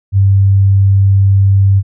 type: tone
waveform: sine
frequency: 98 Hz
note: G2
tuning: in tune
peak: -5 dBFS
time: 0.12-1.83 s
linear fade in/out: 50 ms
effects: none